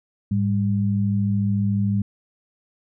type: tone pair together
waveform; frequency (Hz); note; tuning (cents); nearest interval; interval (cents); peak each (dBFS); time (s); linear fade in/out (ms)
sine; 105.6 / 199.35; G#2 / G3; +29 / +29; major seventh; 1100; -21; 0.31-2.02; 5
effects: none